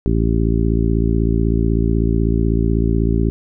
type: harmonic tone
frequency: 56.1 Hz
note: A1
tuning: 34 cents sharp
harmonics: 1 / 2 / 3 / 4 / 5 / 6 / 7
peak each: -17 / -20 / -22 / -23 / -24 / -25 / -25 dBFS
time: 0.06-3.3 s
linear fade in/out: 0 ms
effects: none